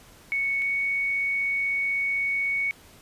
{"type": "tone pair in turn", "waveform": "sine", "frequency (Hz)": [2217, 2226], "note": ["C#7", "C#7"], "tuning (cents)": [0, 7], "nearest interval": "unison", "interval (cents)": 7, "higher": "second", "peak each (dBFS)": -23, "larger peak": "neither", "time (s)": [[0.32, 0.62], [0.62, 2.71]], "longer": "second", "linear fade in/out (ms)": 0, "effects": ["pink hiss -52 dBFS RMS until 3.01 s", "resampled to 32000 Hz"]}